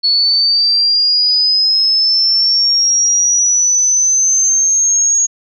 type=linear sweep; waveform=sine; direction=up; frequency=4395 to 6645 Hz; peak=-9 dBFS; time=0.03-5.27 s; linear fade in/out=20 ms; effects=none